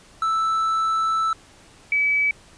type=tone pair in turn; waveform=triangle / sine; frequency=1318.5 / 2290 Hz; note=E6 / D7; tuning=0 / -44 cents; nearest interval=minor seventh; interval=956 cents; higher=second; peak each=-17 dBFS; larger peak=neither; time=0.22-1.33 / 1.92-2.31 s; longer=first; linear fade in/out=2 ms; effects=pink hiss -50 dBFS RMS until 2.57 s + resampled to 22050 Hz